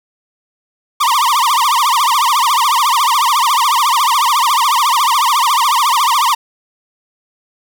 45% pulse tone with vibrato, 1054 Hz, C6, 12 cents sharp, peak -10 dBFS, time 1-6.35 s, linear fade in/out 10 ms, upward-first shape triangle, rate 14 Hz, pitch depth 290 cents each way, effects none

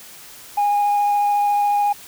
sine tone with vibrato, 820 Hz, G#5, 22 cents flat, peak -13 dBFS, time 0.57-1.93 s, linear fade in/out 10 ms, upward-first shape triangle, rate 14 Hz, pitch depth 10 cents each way, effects tanh soft clip ceiling -13 dBFS + white hiss -41 dBFS RMS until 2.07 s

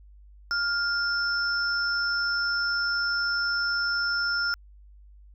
sine tone pair together, 1407 / 5312 Hz, F6 / E8, +12 / +12 cents, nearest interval octave + major seventh, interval 2300 cents, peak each -25 / -29 dBFS, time 0.51-4.54 s, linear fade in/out 0 ms, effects added 50 Hz sine -48 dBFS peak until 5.34 s

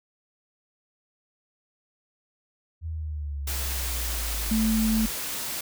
sine exponential sweep, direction down, 82.41 to 45 Hz, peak -29 dBFS, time 2.81-5.11 s, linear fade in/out 50 ms
white noise, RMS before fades -32 dBFS, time 3.47-5.61 s, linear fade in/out 5 ms
sine tone, 220 Hz, A3, in tune, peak -21 dBFS, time 4.51-5.06 s, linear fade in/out 5 ms
effects none

